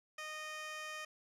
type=tone with band-pass filter; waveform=15% pulse; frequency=617 Hz; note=D#5; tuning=15 cents flat; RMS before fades=-45 dBFS; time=0.18-1.05 s; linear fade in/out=5 ms; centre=3200 Hz; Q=0.52; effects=none